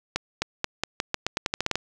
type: accelerating click train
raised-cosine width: 0.2 ms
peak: -7 dBFS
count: 14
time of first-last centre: 0.16-1.756 s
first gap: 260 ms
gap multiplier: 0.86
effects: none